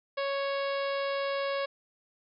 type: harmonic tone with a mistuned harmonic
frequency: 554.4 Hz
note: C#5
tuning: in tune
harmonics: 1 / 2 / 3 / 4 / 5 / 6 / 7 / 8 / 9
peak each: -30 / -36 / -40 / -42 / -44 / -46 / -47 / -48 / -49 dBFS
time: 0.17-1.66 s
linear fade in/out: 10 ms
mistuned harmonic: 8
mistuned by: -20 cents
effects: none